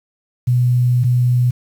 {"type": "tone pair in turn", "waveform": "sine", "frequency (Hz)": [123.47, 123.47], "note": ["B2", "B2"], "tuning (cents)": [0, 0], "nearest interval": "unison", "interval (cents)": 0, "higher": "neither", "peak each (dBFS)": -11, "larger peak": "neither", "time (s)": [[0.47, 1.04], [1.04, 1.51]], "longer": "first", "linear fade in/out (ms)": 10, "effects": ["7-bit"]}